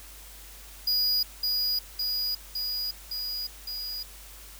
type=tone with echo; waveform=square; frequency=4900 Hz; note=D#8; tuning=27 cents flat; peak=-23 dBFS; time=0.87-1.23 s; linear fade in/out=5 ms; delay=560 ms; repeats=5; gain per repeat=-2 dB; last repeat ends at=4.03 s; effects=added 50 Hz sine -48 dBFS peak until 4.59 s + white hiss -48 dBFS RMS until 4.59 s